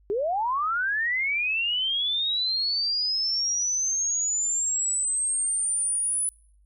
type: linear sweep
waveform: sine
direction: up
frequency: 383 to 10010 Hz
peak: -23 dBFS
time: 0.1-6.29 s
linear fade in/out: 0 ms
effects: noise-tail reverb RT60 0.6 s tail -26 dB re dry + added 50 Hz sine -56 dBFS peak until 6.65 s